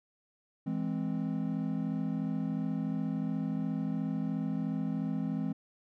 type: chord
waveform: triangle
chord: E augmented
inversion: none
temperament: equal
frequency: 164.81 / 207.7 / 261.6 Hz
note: E3 / G#3 / B#3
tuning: 0 / 0 / 0 cents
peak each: -33 dBFS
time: 0.66-5.53 s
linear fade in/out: 10 ms
effects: none